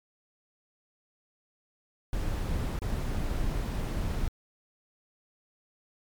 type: noise with dropouts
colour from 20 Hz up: brown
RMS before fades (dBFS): -30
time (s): 2.13-4.28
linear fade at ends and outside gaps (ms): 1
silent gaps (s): 2.79-2.819
effects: MP3 96 kbps